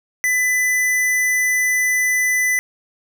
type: tone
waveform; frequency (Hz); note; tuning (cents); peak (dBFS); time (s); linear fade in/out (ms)
square; 2000; B6; +21; -16; 0.24-2.59; 0
effects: none